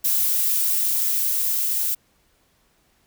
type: noise with level ramp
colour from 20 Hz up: violet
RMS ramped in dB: -20 to -23 dBFS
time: 0.04-1.95 s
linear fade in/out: 10 ms
effects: pink hiss -63 dBFS RMS until 3.06 s